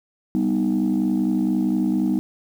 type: chord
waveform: sine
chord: G augmented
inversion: none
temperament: equal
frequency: 196 / 246.9 / 311.1 Hz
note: G3 / B3 / D#4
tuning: 0 / 0 / 0 cents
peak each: -21 dBFS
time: 0.35-2.19 s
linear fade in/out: 0 ms
effects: tanh soft clip ceiling -13 dBFS + 8-bit